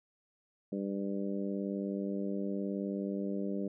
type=harmonic tone; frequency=99.1 Hz; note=G2; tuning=19 cents sharp; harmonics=2 / 3 / 4 / 5 / 6; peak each=-35 / -39 / -41 / -43 / -45 dBFS; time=0.72-3.68 s; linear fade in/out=5 ms; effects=none